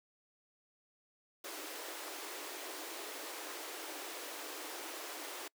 pink high-pass noise, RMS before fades -45 dBFS, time 1.44-5.48 s, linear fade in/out 5 ms, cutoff 290 Hz, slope 96 dB/octave, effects noise-tail reverb RT60 0.1 s tail -26 dB re dry

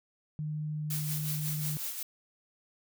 sine tone with pitch glide, 152.3 to 151.42 Hz, D#3 to D#3, -37 to -47 cents, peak -32 dBFS, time 0.39-1.77 s, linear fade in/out 0 ms, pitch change -10 cents, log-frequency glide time 0.74-0.87 s
blue noise with tremolo, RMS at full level -35 dBFS, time 0.9-2.03 s, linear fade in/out 5 ms, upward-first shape sine, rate 5.5 Hz, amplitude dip 50%
effects none

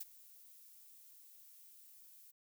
violet noise with ADSR envelope, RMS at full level -42 dBFS, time 0-2.32 s, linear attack 10 ms, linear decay 27 ms, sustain -18 dB, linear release 20 ms, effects none

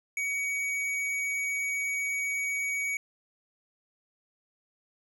sine tone with hard clipping, 2254 Hz, C#7, 28 cents sharp, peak -30 dBFS, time 0.17-2.97 s, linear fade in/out 2 ms, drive 10 dB, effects none

